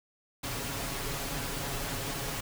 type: noise with comb filter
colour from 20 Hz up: pink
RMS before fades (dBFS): -35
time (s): 0.43-2.41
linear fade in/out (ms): 10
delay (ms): 7.2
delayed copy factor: +0.55
effects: none